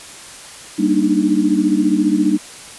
sine chord, Eb major seventh, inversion first, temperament equal with one note detuned, 196 / 233.1 / 293.7 / 308.4 Hz, G3 / Bb3 / D4 / Eb4, 0 / 0 / 0 / -15 cents, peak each -19 / -21 / -17 / -16 dBFS, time 0.78-2.38 s, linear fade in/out 20 ms, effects white hiss -36 dBFS RMS until 2.78 s + resampled to 24000 Hz

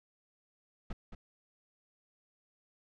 brown noise with echo, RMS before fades -37 dBFS, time 0.9-0.93 s, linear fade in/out 5 ms, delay 220 ms, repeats 1, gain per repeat -8 dB, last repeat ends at 1.15 s, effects low-pass 4000 Hz 12 dB/octave

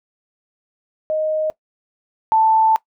sine tone pair in turn, 622.3 / 883.6 Hz, D#5 / A5, 0 / +7 cents, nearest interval tritone, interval 607 cents, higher second, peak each -17 / -11 dBFS, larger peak second, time 1.1-1.5 / 2.32-2.76 s, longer second, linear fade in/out 0 ms, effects noise-tail reverb RT60 0.1 s tail -20 dB re dry

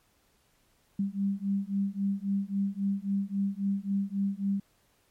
sine beating tone pair, 196 / 199.7 Hz, G3 / G3, 0 / +32 cents, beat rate 3.7 Hz, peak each -30 dBFS, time 0.99-4.6 s, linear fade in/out 5 ms, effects pink hiss -68 dBFS RMS until 5.1 s + MP3 64 kbps

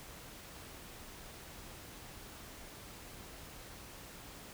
silence, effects pink hiss -51 dBFS RMS until 4.53 s

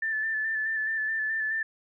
sine tone with vibrato, 1760 Hz, A6, in tune, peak -26 dBFS, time 0.02-1.63 s, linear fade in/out 5 ms, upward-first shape square, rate 4.7 Hz, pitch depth 23 cents each way, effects none

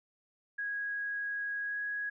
sine tone with pitch glide, 1652 to 1663.5 Hz, G#6 to G#6, -10 to +2 cents, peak -33 dBFS, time 0.58-2.1 s, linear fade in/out 10 ms, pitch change +12 cents, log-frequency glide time 1.63-1.79 s, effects none

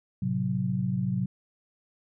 sine chord, F# diminished, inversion first, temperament equal, 110 / 130.81 / 185 Hz, A2 / C3 / F#3, 0 / 0 / 0 cents, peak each -33 / -29 / -28 dBFS, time 0.22-1.26 s, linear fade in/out 5 ms, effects none

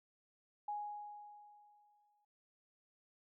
sine tone with exponential decay, 830.6 Hz, G#5, in tune, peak -37 dBFS, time 0.68-2.25 s, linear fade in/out 5 ms, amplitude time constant 340 ms, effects none

